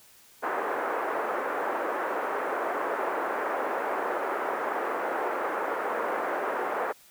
pink band-pass noise, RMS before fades -30 dBFS, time 0.42-6.93 s, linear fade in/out 20 ms, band 390 to 1600 Hz, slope 24 dB/octave, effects white hiss -56 dBFS RMS until 7.1 s

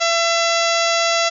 harmonic tone with a mistuned harmonic, 673 Hz, E5, 36 cents sharp, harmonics 1 / 2 / 3 / 4 / 5 / 6 / 7 / 8 / 9 / 10, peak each -19 / -22 / -24 / -25 / -26 / -27 / -27 / -28 / -29 / -29 dBFS, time 0-1.3 s, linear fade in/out 20 ms, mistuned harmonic 6, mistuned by -26 cents, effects none

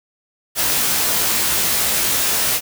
white noise with comb filter, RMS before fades -18 dBFS, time 0.55-2.61 s, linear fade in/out 50 ms, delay 18 ms, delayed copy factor +0.9, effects none

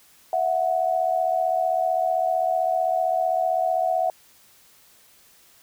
sine tone pair together, 659.3 / 734.9 Hz, E5 / F#5, 0 / -12 cents, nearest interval major second, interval 188 cents, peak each -23 / -22 dBFS, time 0.33-4.1 s, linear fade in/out 2 ms, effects white hiss -55 dBFS RMS until 5.62 s

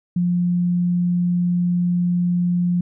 sine tone, 176.3 Hz, F3, 17 cents sharp, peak -16 dBFS, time 0.16-2.81 s, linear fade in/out 5 ms, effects none

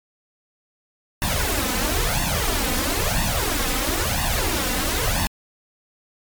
pink noise with flanger, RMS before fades -22 dBFS, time 1.22-5.27 s, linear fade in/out 0 ms, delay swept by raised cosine 1.1 to 4 ms, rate 1 Hz, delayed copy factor +0.85, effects MP3 96 kbps

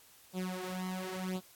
sawtooth tone with flanger, 185 Hz, F#3, in tune, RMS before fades -38 dBFS, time 0.33-1.41 s, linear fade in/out 50 ms, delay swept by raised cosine 0.24 to 4.44 ms, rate 0.94 Hz, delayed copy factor +0.95, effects white hiss -60 dBFS RMS until 1.55 s + AAC 64 kbps

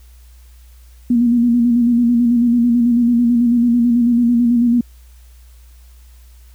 sine tone with vibrato, 238.4 Hz, A#3, 39 cents sharp, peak -10 dBFS, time 1.1-4.81 s, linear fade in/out 5 ms, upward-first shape square, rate 9.1 Hz, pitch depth 36 cents each way, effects added 60 Hz sine -40 dBFS peak until 6.54 s + white hiss -54 dBFS RMS until 6.54 s

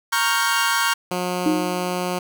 sawtooth chord, G half-diminished seventh, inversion first, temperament equal, 932.3 / 1108.7 / 1396.9 / 1568 Hz, Bb5 / Db6 / F6 / G6, 0 / 0 / 0 / 0 cents, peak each -20 dBFS, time 0.12-0.94 s, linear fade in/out 10 ms
10% pulse tone, 180 Hz, F#3, 47 cents flat, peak -14 dBFS, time 1.11-2.19 s, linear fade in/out 5 ms
sine tone with exponential decay, 311.5 Hz, D#4, 2 cents sharp, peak -14 dBFS, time 1.46-2.06 s, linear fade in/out 2 ms, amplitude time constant 130 ms
effects none

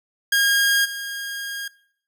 sawtooth tone with level steps, 1625 Hz, G#6, 38 cents flat, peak -12 / -24 dBFS, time 0.32-1.68 s, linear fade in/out 5 ms, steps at 0.84 s, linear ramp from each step 20 ms, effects noise-tail reverb RT60 0.6 s tail -20 dB re dry

